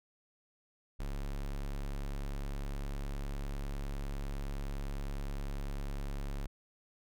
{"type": "tone", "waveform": "square", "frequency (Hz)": 34.94, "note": "C#1", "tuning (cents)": 15, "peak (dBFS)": -36, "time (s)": [0.99, 6.47], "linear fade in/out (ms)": 10, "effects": []}